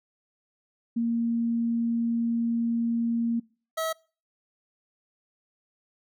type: tone pair in turn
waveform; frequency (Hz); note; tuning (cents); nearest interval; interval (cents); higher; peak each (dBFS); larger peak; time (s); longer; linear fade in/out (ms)
sine / 25% pulse; 232.5 / 644.8; A#3 / E5; -4 / -38; octave + tritone; 1766; second; -23; neither; 0.96-3.4 / 3.77-3.93; first; 10
effects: noise-tail reverb RT60 0.4 s tail -25 dB re dry